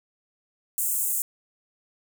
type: high-pass noise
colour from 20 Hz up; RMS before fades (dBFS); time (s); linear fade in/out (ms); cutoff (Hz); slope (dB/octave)
pink; -26; 0.78-1.22; 0; 7500; 48
effects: none